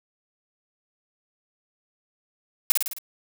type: noise with echo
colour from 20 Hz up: blue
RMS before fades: -17 dBFS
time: 2.7-2.72 s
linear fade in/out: 0 ms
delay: 53 ms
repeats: 5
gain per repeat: -4 dB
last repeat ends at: 2.985 s
effects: none